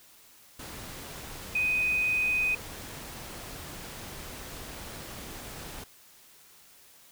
sine tone in noise, 2500 Hz, D#7, 8 cents sharp, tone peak -24 dBFS, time 1.55-2.55 s, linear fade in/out 5 ms, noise pink, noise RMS -42 dBFS, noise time 0.59-5.84 s, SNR +15 dB, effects white hiss -56 dBFS RMS until 7.11 s

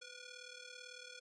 10% pulse ring-modulated tone, 966 Hz, B5, 39 cents flat, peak -39 dBFS, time 0.01-1.2 s, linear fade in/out 10 ms, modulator 464 Hz, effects resampled to 22050 Hz

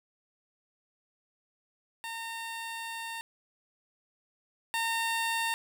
15% pulse tone pair in turn, 913 / 913 Hz, A#5 / A#5, -36 / -36 cents, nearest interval unison, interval 0 cents, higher neither, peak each -30 / -22 dBFS, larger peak second, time 2.04-3.21 / 4.74-5.54 s, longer first, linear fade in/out 0 ms, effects none

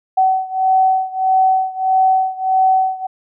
sine beating tone pair, 756 / 757.6 Hz, F#5 / F#5, +37 / +41 cents, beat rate 1.6 Hz, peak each -14 / -16 dBFS, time 0.17-3.07 s, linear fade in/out 10 ms, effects none

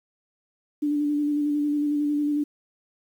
sine tone with vibrato, 293.7 Hz, D4, in tune, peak -21 dBFS, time 0.82-2.44 s, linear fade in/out 10 ms, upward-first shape square, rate 11 Hz, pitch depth 17 cents each way, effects 9-bit

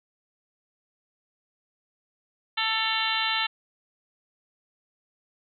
harmonic tone with a mistuned harmonic, 443.1 Hz, A4, 12 cents sharp, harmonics 2 / 3 / 4 / 5 / 6 / 7 / 8 / 9, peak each -32 / -32 / -32 / -32 / -32 / -32 / -32 / -32 dBFS, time 2.57-3.47 s, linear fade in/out 10 ms, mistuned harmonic 6, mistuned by +67 cents, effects none

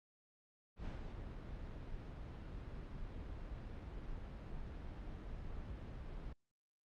brown noise with ADSR envelope, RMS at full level -43 dBFS, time 0.76-6.33 s, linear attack 97 ms, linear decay 140 ms, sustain -4 dB, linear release 5 ms, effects low-pass 4000 Hz 12 dB/octave + Opus 48 kbps

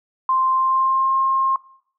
sine tone with pitch glide, 1046.5 to 1066.6 Hz, C6 to C6, 0 to +33 cents, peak -15 dBFS, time 0.29-1.56 s, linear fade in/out 2 ms, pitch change +33 cents, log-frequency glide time 0.53-1.16 s, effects noise-tail reverb RT60 0.7 s tail -23 dB re dry

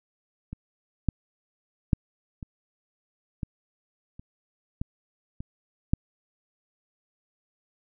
clicks, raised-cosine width 5 ms, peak -23 / -10 / -7 / -25 / -18 / -30 / -17 / -23 / -8 dBFS, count 9, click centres 0.53 / 1.087 / 1.932 / 2.428 / 3.432 / 4.195 / 4.815 / 5.405 / 5.935 s, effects none

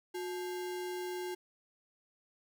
sine tone with sample-and-hold, 361.6 Hz, F#4, 40 cents flat, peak -36 dBFS, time 0.14-1.35 s, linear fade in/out 10 ms, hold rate 1225 Hz, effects none

